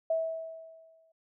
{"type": "tone with exponential decay", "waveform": "sine", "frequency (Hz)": 650, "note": "E5", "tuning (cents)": -24, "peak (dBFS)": -24, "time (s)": [0.1, 1.12], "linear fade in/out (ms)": 5, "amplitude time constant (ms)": 220, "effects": []}